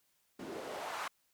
white noise with band-pass filter sweep, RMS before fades -42 dBFS, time 0.39-1.08 s, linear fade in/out 5 ms, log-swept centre 280 to 1200 Hz, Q 1.9, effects white hiss -75 dBFS RMS until 1.33 s

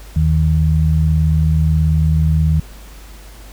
sine tone pair together, 78.45 / 156.9 Hz, D#2 / D#3, +15 / +15 cents, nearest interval octave, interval 1200 cents, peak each -13 / -14 dBFS, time 0.16-2.6 s, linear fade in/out 5 ms, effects added 50 Hz sine -35 dBFS peak until 3.52 s + pink hiss -42 dBFS RMS until 3.52 s

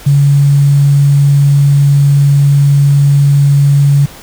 sine tone with quantisation, 141.6 Hz, C#3, 37 cents sharp, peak -4 dBFS, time 0.06-4.06 s, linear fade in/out 10 ms, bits 5, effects pink hiss -33 dBFS RMS until 4.22 s

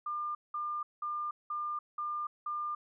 sine tone bursts, 1200 Hz, D6, 37 cents sharp, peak -33 dBFS, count 6, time 0.06-2.75 s, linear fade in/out 5 ms, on 290 ms, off 190 ms, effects none

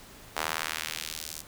sawtooth tone with high-pass filter sweep, 79 Hz, D#2, 27 cents sharp, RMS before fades -35 dBFS, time 0.36-1.42 s, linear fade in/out 10 ms, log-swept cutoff 790 to 6700 Hz, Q 0.96, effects pink hiss -50 dBFS RMS until 1.47 s

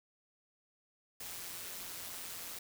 white noise with amplitude modulation, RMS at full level -42 dBFS, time 1.2-2.59 s, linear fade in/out 5 ms, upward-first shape sine, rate 177 Hz, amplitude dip 60%, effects none

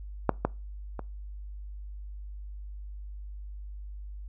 clicks, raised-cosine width 1 ms, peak -7 / -10 / -21 dBFS, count 3, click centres 0.293 / 0.45 / 0.993 s, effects noise-tail reverb RT60 0.3 s tail -24 dB re dry + added 50 Hz sine -38 dBFS peak until 4.28 s

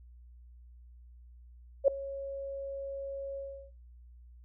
sine tone with ADSR envelope, 550 Hz, C#5, 14 cents flat, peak -16 dBFS, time 1.84-3.71 s, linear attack 39 ms, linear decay 3 ms, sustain -20 dB, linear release 340 ms, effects noise-tail reverb RT60 0.3 s tail -22 dB re dry + added 60 Hz sine -51 dBFS peak until 4.44 s

